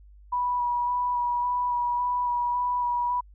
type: tone with vibrato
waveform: sine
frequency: 976 Hz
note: B5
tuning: 21 cents flat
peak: -23 dBFS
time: 0.32-3.21 s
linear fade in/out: 10 ms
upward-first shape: square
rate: 1.8 Hz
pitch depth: 13 cents each way
effects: added 50 Hz sine -48 dBFS peak until 3.34 s